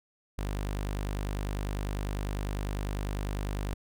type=tone; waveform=sawtooth; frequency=50 Hz; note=G1; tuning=35 cents sharp; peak=-27 dBFS; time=0.38-3.74 s; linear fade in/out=5 ms; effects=none